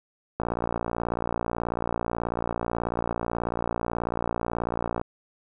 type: click train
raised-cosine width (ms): 1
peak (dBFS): -13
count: 270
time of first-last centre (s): 0.4-5.014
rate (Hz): 58.3
effects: none